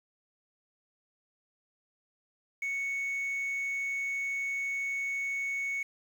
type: tone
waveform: sine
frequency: 2217 Hz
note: C#7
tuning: in tune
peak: -28 dBFS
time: 2.62-5.83 s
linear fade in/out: 5 ms
effects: tanh soft clip ceiling -29 dBFS + 9-bit